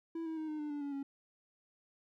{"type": "tone with pitch steps", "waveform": "triangle", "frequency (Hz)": [329.6, 321.5, 313.6, 305.9, 298.4, 291.1, 284, 277], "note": ["E4", "E4", "D#4", "D#4", "D4", "D4", "C#4", "C#4"], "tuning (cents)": [0, -43, 14, -29, 28, -15, 42, -1], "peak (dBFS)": -35, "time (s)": [0.15, 1.03], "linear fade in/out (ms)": 5, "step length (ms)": 110, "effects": []}